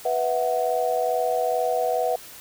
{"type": "chord", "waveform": "sine", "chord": "B suspended fourth", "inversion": "none", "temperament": "just", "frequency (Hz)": [493.9, 658.5, 740.8], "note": ["B4", "E5", "F#5"], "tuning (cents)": [0, -2, 2], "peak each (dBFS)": -25, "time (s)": [0.05, 2.16], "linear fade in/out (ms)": 5, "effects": ["white hiss -43 dBFS RMS until 2.4 s"]}